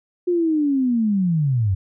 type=linear sweep; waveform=sine; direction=down; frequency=360.6 to 89.3 Hz; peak=-16 dBFS; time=0.27-1.75 s; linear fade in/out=10 ms; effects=none